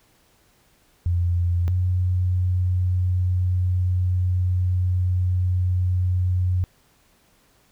sine tone pair in turn, 87.31 / 90.84 Hz, F2 / F#2, 0 / -31 cents, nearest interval minor second, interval 69 cents, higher second, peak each -18 dBFS, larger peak neither, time 1.06-1.68 / 1.68-6.64 s, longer second, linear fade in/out 0 ms, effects pink hiss -60 dBFS RMS until 7.71 s

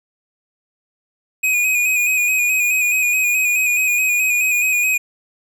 square tone with vibrato, 2485 Hz, D#7, 3 cents flat, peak -15 dBFS, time 1.43-4.98 s, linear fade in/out 10 ms, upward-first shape square, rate 4.7 Hz, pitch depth 30 cents each way, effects none

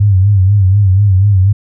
sine tone with vibrato, 98 Hz, G2, in tune, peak -5 dBFS, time 0-1.53 s, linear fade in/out 10 ms, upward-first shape sine, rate 4.1 Hz, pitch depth 100 cents each way, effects none

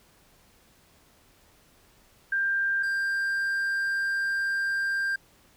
sine / triangle tone pair in turn, 1589 / 1589 Hz, G6 / G6, +23 / +23 cents, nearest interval unison, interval 0 cents, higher neither, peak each -23 dBFS, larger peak neither, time 2.32-2.83 / 2.83-5.16 s, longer second, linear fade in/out 5 ms, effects pink hiss -60 dBFS RMS until 5.56 s

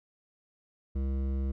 sine tone with hard clipping, 67 Hz, C2, 42 cents sharp, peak -30 dBFS, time 0.95-1.52 s, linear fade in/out 10 ms, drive 12 dB, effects none

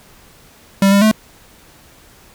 square tone with pitch steps, 196.1 / 199.7 / 216.8 Hz, G3 / G3 / A3, +1 / +32 / -25 cents, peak -9 dBFS, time 0.82-1.114 s, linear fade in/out 2 ms, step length 98 ms, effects pink hiss -46 dBFS RMS until 2.34 s

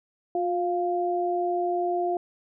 sine tone pair together, 356.4 / 698.5 Hz, F4 / F5, +35 / 0 cents, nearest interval octave, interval 1165 cents, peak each -26 dBFS, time 0.35-2.17 s, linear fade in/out 2 ms, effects none

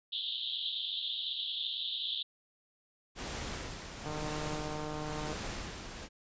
white band-pass noise, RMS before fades -37 dBFS, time 0.12-2.23 s, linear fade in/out 10 ms, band 3100 to 3900 Hz, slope 96 dB/octave
pink noise with tremolo, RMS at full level -39 dBFS, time 3.15-6.09 s, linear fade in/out 50 ms, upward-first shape sine, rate 1 Hz, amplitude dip 50%
click train, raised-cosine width 1 ms, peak -27 dBFS, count 194, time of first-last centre 4.06-5.33 s, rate 152 Hz
effects resampled to 16000 Hz

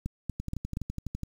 two click trains, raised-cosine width 5 ms, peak -21 / -19 dBFS, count 11 / 4, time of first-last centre 0.4-1.233 / 0.06-0.771 s, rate 12 / 4.22 Hz, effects 8-bit

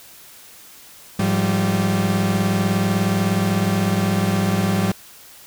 40% pulse tone cluster, 105.3 / 174.4 / 194.1 Hz, G#2 / F3 / G3, +24 / -2 / -17 cents, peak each -22 / -22 / -19 dBFS, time 1.19-4.92 s, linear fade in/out 5 ms, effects white hiss -44 dBFS RMS until 5.46 s

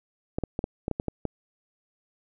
clicks, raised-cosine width 2 ms, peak -14 dBFS, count 9, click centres 0.385 / 0.437 / 0.591 / 0.641 / 0.881 / 0.913 / 0.999 / 1.083 / 1.253 s, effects none

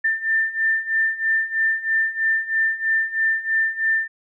sine beating tone pair, 1787 / 1790.1 Hz, A6 / A6, +26 / +29 cents, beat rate 3.1 Hz, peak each -23 / -20 dBFS, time 0.04-4.08 s, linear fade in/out 10 ms, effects none

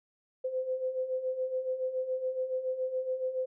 sine beating tone pair, 510 / 517.1 Hz, C5 / C5, -44 / -20 cents, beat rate 7.1 Hz, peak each -37 / -31 dBFS, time 0.44-3.46 s, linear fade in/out 10 ms, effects none

